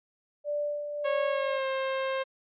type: tone with tremolo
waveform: sine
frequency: 587.3 Hz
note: D5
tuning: in tune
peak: -27 dBFS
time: 0.44-1.6 s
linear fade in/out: 50 ms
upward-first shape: sine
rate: 1.7 Hz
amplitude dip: 50%
type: tone with pitch glide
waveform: sawtooth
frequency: 548 to 531.5 Hz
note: C#5 to C5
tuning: -20 to +27 cents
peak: -24 dBFS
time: 1.04-2.24 s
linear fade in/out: 20 ms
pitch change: -53 cents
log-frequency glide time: 1.29-1.66 s
effects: resampled to 8000 Hz